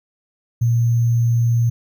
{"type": "tone with sample-and-hold", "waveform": "sine", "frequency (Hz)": 117.3, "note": "A#2", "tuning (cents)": 11, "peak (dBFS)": -13, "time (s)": [0.61, 1.7], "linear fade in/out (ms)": 10, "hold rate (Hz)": 6300, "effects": []}